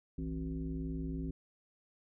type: tone with frequency modulation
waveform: sine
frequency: 164.81 Hz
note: E3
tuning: in tune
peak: -35 dBFS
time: 0.18-1.31 s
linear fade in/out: 5 ms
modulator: 103 Hz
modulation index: 1.4
effects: none